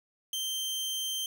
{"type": "tone", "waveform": "sawtooth", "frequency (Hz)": 3136, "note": "G7", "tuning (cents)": 0, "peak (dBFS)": -28, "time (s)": [0.33, 1.26], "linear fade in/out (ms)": 2, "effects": []}